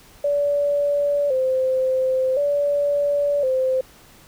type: tone with vibrato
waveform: sine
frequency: 547 Hz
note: C#5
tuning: 23 cents flat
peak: -17 dBFS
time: 0.24-3.81 s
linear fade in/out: 5 ms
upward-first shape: square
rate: 0.47 Hz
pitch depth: 88 cents each way
effects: pink hiss -49 dBFS RMS until 4.27 s